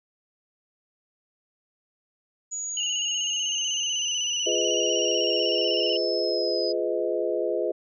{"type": "exponential sweep", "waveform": "sine", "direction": "down", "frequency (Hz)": [6850, 4978], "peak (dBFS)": -29, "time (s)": [2.51, 6.73], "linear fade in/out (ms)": 20}
{"type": "tone with vibrato", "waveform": "sine", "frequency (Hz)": 2905, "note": "F#7", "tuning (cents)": -32, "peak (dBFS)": -26, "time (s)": [2.77, 5.97], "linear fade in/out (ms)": 2, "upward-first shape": "square", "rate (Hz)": 16, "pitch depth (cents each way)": 45}
{"type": "chord", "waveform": "sine", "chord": "F half-diminished seventh", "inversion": "none", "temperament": "just", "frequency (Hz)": [349.2, 419.1, 502.9, 628.6], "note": ["F4", "Ab4", "Cb5", "Eb5"], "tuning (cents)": [0, 16, 31, 18], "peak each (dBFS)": -29, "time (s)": [4.46, 7.72], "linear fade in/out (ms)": 10}
{"effects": []}